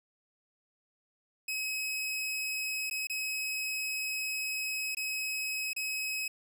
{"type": "tone with dropouts", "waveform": "sawtooth", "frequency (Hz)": 2553, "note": "D#7", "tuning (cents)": 44, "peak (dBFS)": -29, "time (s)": [1.48, 6.28], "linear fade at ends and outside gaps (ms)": 5, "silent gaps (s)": [[2.899, 2.91], [3.071, 3.097], [4.949, 4.969], [5.733, 5.763]], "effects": []}